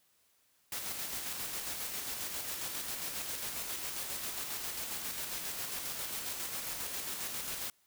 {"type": "noise with tremolo", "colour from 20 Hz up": "white", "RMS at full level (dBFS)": -38, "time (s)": [0.72, 7.7], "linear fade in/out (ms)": 2, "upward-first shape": "square", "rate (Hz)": 7.4, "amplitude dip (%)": 30, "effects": ["white hiss -71 dBFS RMS until 7.86 s"]}